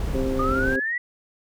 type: noise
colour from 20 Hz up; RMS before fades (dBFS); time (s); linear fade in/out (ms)
brown; -27; 0-0.76; 2
type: harmonic tone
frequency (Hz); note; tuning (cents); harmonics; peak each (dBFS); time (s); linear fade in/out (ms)
131.9; C3; +14; 2 / 3 / 4; -26 / -28 / -29; 0.14-0.8; 10
type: exponential sweep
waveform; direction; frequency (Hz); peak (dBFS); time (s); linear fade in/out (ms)
sine; up; 1200 to 1975.5; -23; 0.39-0.98; 5
effects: none